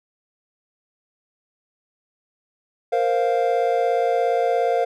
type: chord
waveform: triangle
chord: Bb suspended second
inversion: none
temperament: equal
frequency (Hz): 466.2 / 523.3 / 698.5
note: Bb4 / C5 / F5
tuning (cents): 0 / 0 / 0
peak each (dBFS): -20 / -21 / -19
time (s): 2.92-4.85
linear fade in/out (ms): 10
effects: none